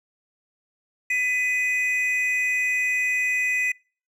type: tone pair together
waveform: triangle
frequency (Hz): 2000 / 2500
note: B6 / D#7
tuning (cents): +21 / +8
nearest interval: major third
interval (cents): 387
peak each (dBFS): -22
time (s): 1.1-3.72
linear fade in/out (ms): 5
effects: noise-tail reverb RT60 0.4 s tail -26 dB re dry